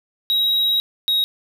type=tone pair in turn; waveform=triangle; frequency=3829 / 3792 Hz; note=A#7 / A#7; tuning=+46 / +29 cents; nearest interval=unison; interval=17 cents; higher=first; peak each=-14 dBFS; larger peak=neither; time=0.3-0.8 / 1.08-1.24 s; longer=first; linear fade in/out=0 ms; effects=none

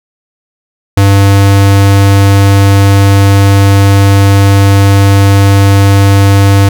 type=tone; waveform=square; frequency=99 Hz; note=G2; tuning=18 cents sharp; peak=-3 dBFS; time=0.97-6.69 s; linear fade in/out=5 ms; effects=none

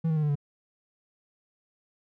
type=tone with pitch steps; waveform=triangle; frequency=163 / 157.99 / 153.14 / 148.44 / 143.88 Hz; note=E3 / D#3 / D#3 / D3 / D3; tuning=-19 / +27 / -27 / +19 / -35 cents; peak=-21 dBFS; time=0.04-0.355 s; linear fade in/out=10 ms; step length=63 ms; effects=none

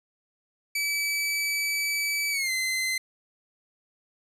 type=tone with pitch glide; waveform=sawtooth; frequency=2299 to 2060 Hz; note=D7 to C7; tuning=-37 to -28 cents; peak=-22 dBFS; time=0.75-2.98 s; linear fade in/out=5 ms; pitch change=-191 cents; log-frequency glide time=2.31-2.51 s; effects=resampled to 32000 Hz

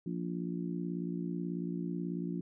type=harmonic tone; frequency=58.27 Hz; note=A#1; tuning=in tune; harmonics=3 / 4 / 5 / 6; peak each=-36 / -43 / -40 / -43 dBFS; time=0.06-2.41 s; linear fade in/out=5 ms; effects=none

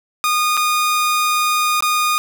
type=tone with dropouts; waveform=sawtooth; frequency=1227 Hz; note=D#6; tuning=25 cents flat; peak=-11 dBFS; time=0.24-2.18 s; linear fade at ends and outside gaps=0 ms; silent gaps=0.569-0.574 / 1.806-1.824 s; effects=none

